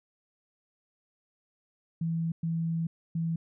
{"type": "tone bursts at uneven times", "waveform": "sine", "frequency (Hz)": 164.9, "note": "E3", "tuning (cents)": 1, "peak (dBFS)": -27, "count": 3, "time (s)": [[2.01, 2.32], [2.43, 2.87], [3.15, 3.36]], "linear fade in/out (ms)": 5, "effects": []}